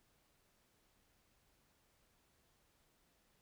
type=silence; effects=pink hiss -75 dBFS RMS until 3.41 s